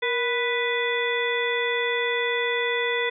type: harmonic tone with a mistuned harmonic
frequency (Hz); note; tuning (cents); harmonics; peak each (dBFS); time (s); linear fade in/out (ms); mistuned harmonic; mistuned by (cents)
493.9; B4; 0; 1 / 2 / 3 / 4 / 5 / 7; -26 / -32 / -35 / -26 / -34 / -32; 0.02-3.1; 10; 1; -72
effects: none